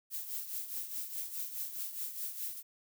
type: noise with tremolo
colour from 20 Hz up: violet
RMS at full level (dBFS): -37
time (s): 0.1-2.63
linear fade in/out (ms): 50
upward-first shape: triangle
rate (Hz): 4.8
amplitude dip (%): 70
effects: none